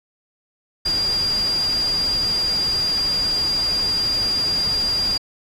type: tone in noise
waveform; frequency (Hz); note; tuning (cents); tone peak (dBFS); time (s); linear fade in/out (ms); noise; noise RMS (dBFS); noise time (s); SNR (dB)
sine; 4804; D8; +38; -18; 0.85-5.18; 10; pink; -31; 0.85-5.18; +10
effects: low-pass 11000 Hz 12 dB/octave